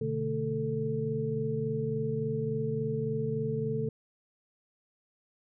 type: tone cluster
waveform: sine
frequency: 123.3 / 146.8 / 221.6 / 442.3 Hz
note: B2 / D3 / A3 / A4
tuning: -2 / 0 / +13 / +9 cents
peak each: -36 / -34 / -36 / -32 dBFS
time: 0.01-3.89 s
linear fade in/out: 5 ms
effects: none